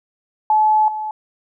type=tone with level steps; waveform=sine; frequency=860 Hz; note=A5; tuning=40 cents flat; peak=-11 / -22 dBFS; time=0.5-1.11 s; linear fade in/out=2 ms; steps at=0.88 s; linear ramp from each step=2 ms; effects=none